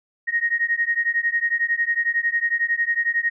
sine beating tone pair, 1864.7 / 1875.7 Hz, A#6 / A#6, 0 / +10 cents, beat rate 11 Hz, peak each -22 dBFS, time 0.27-3.3 s, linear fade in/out 20 ms, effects none

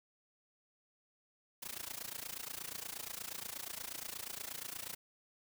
white noise with amplitude modulation, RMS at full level -41 dBFS, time 1.62-4.95 s, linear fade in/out 10 ms, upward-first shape sine, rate 28.4 Hz, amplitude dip 90%, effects none

